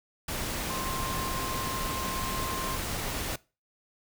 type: tone in noise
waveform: sine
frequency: 1055 Hz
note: C6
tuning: 14 cents sharp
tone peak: -35 dBFS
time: 0.7-2.76 s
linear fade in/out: 5 ms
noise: pink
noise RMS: -33 dBFS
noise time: 0.28-3.36 s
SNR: -5 dB
effects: noise-tail reverb RT60 0.3 s tail -21 dB re dry